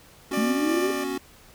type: chord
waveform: square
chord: B suspended second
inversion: none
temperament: equal with one note detuned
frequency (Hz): 242.6 / 277.2 / 370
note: B3 / C#4 / F#4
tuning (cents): -31 / 0 / 0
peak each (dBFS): -37 / -31 / -31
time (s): 0.31-1.18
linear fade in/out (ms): 5
type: tone with tremolo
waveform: 15% pulse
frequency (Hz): 594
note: D5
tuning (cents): +20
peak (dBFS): -22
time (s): 0.33-1.04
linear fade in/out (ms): 5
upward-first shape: square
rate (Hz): 2.8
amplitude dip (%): 25
type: linear sweep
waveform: sine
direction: up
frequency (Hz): 207.7 to 392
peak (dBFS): -22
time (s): 0.37-0.91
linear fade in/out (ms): 5
effects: pink hiss -52 dBFS RMS until 1.54 s